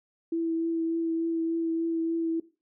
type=tone with vibrato; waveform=sine; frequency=329.6 Hz; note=E4; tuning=in tune; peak=-25 dBFS; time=0.32-2.4 s; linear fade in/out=5 ms; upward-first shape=triangle; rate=3.4 Hz; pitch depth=17 cents each way; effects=noise-tail reverb RT60 0.3 s tail -17 dB re dry